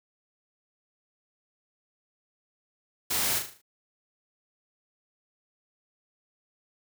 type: noise with echo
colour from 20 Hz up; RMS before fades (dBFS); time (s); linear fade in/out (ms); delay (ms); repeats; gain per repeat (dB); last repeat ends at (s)
white; -28; 3.1-3.39; 10; 38; 6; -6; 3.618
effects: none